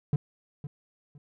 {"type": "tone with echo", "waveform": "triangle", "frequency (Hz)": 144.4, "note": "D3", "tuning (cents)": -29, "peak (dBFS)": -19, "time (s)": [0.13, 0.16], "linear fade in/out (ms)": 2, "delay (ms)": 510, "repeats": 2, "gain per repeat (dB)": -13, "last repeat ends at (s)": 1.18, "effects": []}